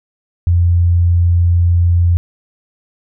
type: tone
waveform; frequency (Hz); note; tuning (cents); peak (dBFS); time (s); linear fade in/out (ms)
sine; 86.7; F2; -12; -8; 0.47-2.17; 0
effects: none